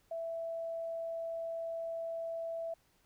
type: tone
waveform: sine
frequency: 662 Hz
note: E5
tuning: 7 cents sharp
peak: -36 dBFS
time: 0.11-2.74 s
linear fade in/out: 5 ms
effects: pink hiss -71 dBFS RMS until 3.05 s